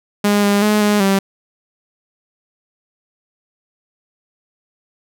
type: tone with pitch steps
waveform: sawtooth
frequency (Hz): 205.2 / 202.7 / 211.1 / 207.7 / 195.1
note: G#3 / G#3 / G#3 / G#3 / G3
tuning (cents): -21 / -42 / +29 / 0 / -8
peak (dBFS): -8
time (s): 0.24-1.19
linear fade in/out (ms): 5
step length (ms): 190
effects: none